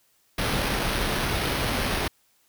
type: noise with sample-and-hold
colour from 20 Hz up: pink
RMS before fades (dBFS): -26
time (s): 0.38-2.08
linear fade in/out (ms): 5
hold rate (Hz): 7350
effects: white hiss -65 dBFS RMS until 2.48 s